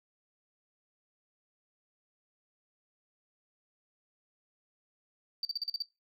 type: tone bursts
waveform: sine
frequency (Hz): 4640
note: D8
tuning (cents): -22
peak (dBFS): -29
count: 7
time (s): 5.43-5.823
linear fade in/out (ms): 2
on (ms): 21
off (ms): 41
effects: noise-tail reverb RT60 0.2 s tail -18 dB re dry + tanh soft clip ceiling -26 dBFS